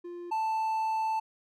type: tone pair in turn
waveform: triangle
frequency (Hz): 349.2 / 882.1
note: F4 / A5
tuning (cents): 0 / +4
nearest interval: octave + major third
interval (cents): 1604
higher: second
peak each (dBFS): -36 / -25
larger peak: second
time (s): 0.04-0.31 / 0.31-1.2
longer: second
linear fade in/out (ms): 10
effects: none